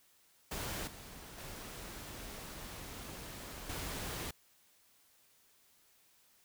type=noise with level steps; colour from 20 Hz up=pink; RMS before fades=-40 / -51 / -47 / -41 dBFS; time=0.51-4.31 s; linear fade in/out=5 ms; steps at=0.87 / 1.38 / 3.69 s; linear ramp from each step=5 ms; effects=white hiss -68 dBFS RMS until 6.44 s